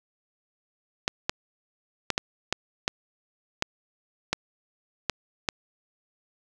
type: clicks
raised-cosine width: 0.2 ms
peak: -6 dBFS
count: 10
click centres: 1.079 / 1.295 / 2.103 / 2.179 / 2.526 / 2.879 / 3.624 / 4.33 / 5.097 / 5.488 s
effects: none